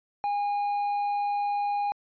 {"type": "tone", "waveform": "triangle", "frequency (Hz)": 817, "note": "G#5", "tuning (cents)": -29, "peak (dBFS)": -23, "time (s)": [0.24, 1.92], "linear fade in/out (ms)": 0, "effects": ["resampled to 11025 Hz"]}